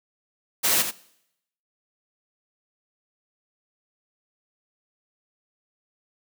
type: noise with echo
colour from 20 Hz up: white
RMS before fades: -21 dBFS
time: 0.63-0.83 s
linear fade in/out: 20 ms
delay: 85 ms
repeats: 1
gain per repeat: -8 dB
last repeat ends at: 0.915 s
effects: noise-tail reverb RT60 0.8 s tail -21 dB re dry + high-pass 150 Hz 12 dB/octave